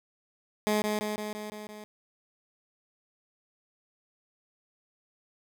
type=tone with echo; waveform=15% pulse; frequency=211.5 Hz; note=G#3; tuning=32 cents sharp; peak=-18 dBFS; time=0.67-0.82 s; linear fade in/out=0 ms; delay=170 ms; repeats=6; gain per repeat=-3 dB; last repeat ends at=1.84 s; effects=none